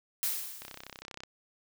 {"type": "noise with exponential decay", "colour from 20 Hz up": "blue", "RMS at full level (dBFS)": -29, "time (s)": [0.23, 1.02], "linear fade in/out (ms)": 0, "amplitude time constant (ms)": 170}
{"type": "click train", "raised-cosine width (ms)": 0.2, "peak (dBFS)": -25, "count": 21, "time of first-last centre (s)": [0.62, 1.235], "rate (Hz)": 32.5}
{"effects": []}